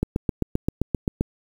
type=click train; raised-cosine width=3 ms; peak=-8 dBFS; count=10; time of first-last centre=0.03-1.21 s; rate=7.63 Hz; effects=7-bit